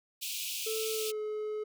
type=high-pass noise; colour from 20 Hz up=pink; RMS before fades=-37 dBFS; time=0.21-1.12 s; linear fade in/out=20 ms; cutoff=2400 Hz; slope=96 dB/octave
type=tone with pitch glide; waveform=triangle; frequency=440 to 426.7 Hz; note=A4 to G#4; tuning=0 to +47 cents; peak=-31 dBFS; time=0.66-1.64 s; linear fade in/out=10 ms; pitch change=-53 cents; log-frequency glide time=0.91-1.19 s
effects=none